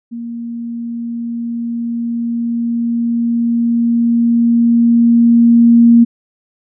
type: tone with level ramp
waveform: sine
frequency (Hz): 234.2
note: A#3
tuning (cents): +8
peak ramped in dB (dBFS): -22 to -3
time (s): 0.11-6.05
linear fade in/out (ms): 20
effects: none